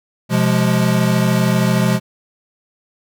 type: chord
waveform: square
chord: F minor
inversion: second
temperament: equal with one note detuned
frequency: 127.6 / 174.61 / 207.7 Hz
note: C3 / F3 / Ab3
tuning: -43 / 0 / 0 cents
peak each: -18 dBFS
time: 0.29-2 s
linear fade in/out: 50 ms
effects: none